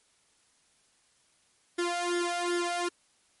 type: tone with flanger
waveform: sawtooth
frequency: 349.2 Hz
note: F4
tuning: in tune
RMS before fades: -30 dBFS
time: 1.78-2.89 s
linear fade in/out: 10 ms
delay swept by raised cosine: 0.57 to 1.38 ms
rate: 2.6 Hz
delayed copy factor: +1
effects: white hiss -67 dBFS RMS until 3.4 s + MP3 48 kbps